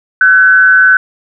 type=tone with frequency modulation; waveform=sine; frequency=1516 Hz; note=F#6; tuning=42 cents sharp; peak=-3 dBFS; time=0.21-0.97 s; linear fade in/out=2 ms; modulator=154 Hz; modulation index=0.49; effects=none